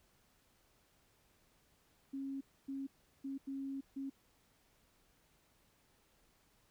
sine tone bursts at uneven times, 272.3 Hz, C#4, 31 cents flat, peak -39 dBFS, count 5, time 2.13-2.41 / 2.68-2.87 / 3.24-3.38 / 3.47-3.81 / 3.96-4.1 s, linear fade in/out 10 ms, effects pink hiss -72 dBFS RMS until 6.7 s

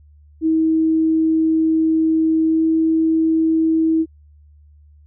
sine tone with pitch glide, 320 to 322 Hz, D#4 to E4, +49 to -41 cents, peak -13 dBFS, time 0.41-4.06 s, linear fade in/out 50 ms, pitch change +10 cents, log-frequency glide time 2.46-2.63 s, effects added 74 Hz sine -45 dBFS peak until 5.06 s

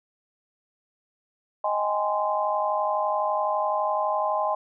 sine chord, Ab major seventh, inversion second, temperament just, 623 / 778.7 / 830.6 / 1038.3 Hz, Eb5 / G5 / Ab5 / C6, +2 / -12 / 0 / -14 cents, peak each -27 / -33 / -27 / -27 dBFS, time 1.64-4.55 s, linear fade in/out 5 ms, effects none

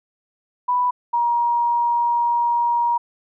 sine tone pair in turn, 987.8 / 948.3 Hz, B5 / A#5, 0 / +29 cents, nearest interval minor second, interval 71 cents, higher first, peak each -16 / -16 dBFS, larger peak neither, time 0.68-0.91 / 1.13-2.98 s, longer second, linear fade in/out 10 ms, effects none

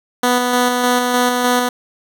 10% pulse tone with tremolo, 246.9 Hz, B3, in tune, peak -4 dBFS, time 0.23-1.69 s, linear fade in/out 5 ms, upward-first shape square, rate 3.3 Hz, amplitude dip 30%, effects none

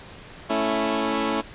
15% pulse chord, A major, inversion none, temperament equal, 220 / 277.2 / 329.6 Hz, A3 / C#4 / E4, 0 / 0 / 0 cents, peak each -20 dBFS, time 0.49-1.42 s, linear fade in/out 20 ms, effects pink hiss -43 dBFS RMS until 1.54 s + resampled to 8000 Hz

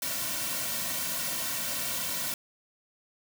white noise with comb filter, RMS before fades -32 dBFS, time 0.02-2.34 s, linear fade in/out 2 ms, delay 2.4 ms, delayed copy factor -0.8, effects none

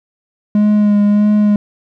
triangle tone with vibrato, 207.7 Hz, G#3, in tune, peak -6 dBFS, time 0.55-1.56 s, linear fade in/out 2 ms, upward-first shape sine, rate 1.6 Hz, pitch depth 20 cents each way, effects none

